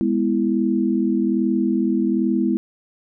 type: chord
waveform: sine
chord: E major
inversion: first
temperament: just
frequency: 206 / 247.2 / 329.6 Hz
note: G#3 / B3 / E4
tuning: -14 / +2 / 0 cents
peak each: -21 dBFS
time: 0.01-2.57 s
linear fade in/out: 0 ms
effects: none